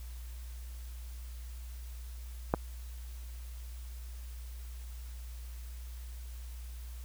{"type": "clicks", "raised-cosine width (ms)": 1, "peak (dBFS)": [-12, -26], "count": 2, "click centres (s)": [2.539, 2.545], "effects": ["added 60 Hz sine -41 dBFS peak until 7.04 s", "white hiss -57 dBFS RMS until 7.04 s"]}